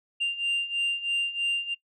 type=beating tone pair; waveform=sine; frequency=2787 / 2790.1 Hz; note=F7 / F7; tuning=-4 / -2 cents; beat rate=3.1 Hz; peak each=-28 / -25 dBFS; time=0.2-1.75 s; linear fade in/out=20 ms; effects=noise-tail reverb RT60 0.1 s tail -24 dB re dry + tanh soft clip ceiling -22 dBFS